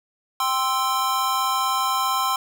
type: chord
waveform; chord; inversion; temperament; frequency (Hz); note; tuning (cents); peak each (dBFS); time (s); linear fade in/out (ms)
square; C major; second; equal; 784 / 1046.5 / 1318.5; G5 / C6 / E6; 0 / 0 / 0; -28 / -23 / -27; 0.4-2.36; 2
effects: none